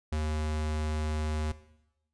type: tone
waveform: square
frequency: 76.9 Hz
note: D#2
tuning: 20 cents flat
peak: -29 dBFS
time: 0.12-1.52 s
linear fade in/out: 5 ms
effects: noise-tail reverb RT60 0.9 s tail -17 dB re dry + resampled to 22050 Hz